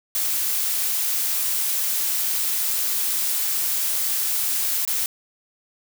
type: noise with dropouts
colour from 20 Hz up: blue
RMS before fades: -23 dBFS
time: 0.15-5.06 s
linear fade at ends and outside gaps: 1 ms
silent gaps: 4.851-4.875 s
effects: none